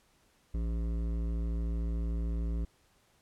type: tone with hard clipping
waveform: sine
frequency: 56.7 Hz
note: A#1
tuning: 47 cents flat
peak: -32 dBFS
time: 0.54-2.65 s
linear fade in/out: 5 ms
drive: 13 dB
effects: pink hiss -68 dBFS RMS until 3.21 s + low-pass 12000 Hz 12 dB/octave